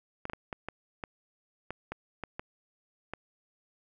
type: clicks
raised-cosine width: 0.5 ms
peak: -21 dBFS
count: 11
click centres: 0.254 / 0.298 / 0.334 / 0.528 / 0.686 / 1.038 / 1.706 / 1.92 / 2.237 / 2.395 / 3.136 s
effects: none